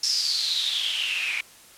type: noise with band-pass filter sweep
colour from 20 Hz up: white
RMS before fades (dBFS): -26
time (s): 0.03-1.41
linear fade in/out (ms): 5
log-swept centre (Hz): 5400 to 2300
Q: 9.7
effects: white hiss -50 dBFS RMS until 1.77 s + low-pass 12000 Hz 12 dB/octave